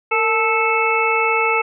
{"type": "harmonic tone with a mistuned harmonic", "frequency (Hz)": 438.1, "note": "A4", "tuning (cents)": -7, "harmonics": [1, 2, 3, 5, 6], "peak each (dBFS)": [-21, -21, -21, -21, -21], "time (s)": [0.11, 1.62], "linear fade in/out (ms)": 10, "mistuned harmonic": 1, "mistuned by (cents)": 71, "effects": []}